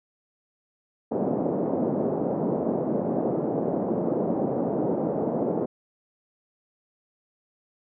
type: band-pass noise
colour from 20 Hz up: pink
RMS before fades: -26 dBFS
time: 1.11-5.66 s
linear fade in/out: 10 ms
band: 180 to 670 Hz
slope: 24 dB/octave
effects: none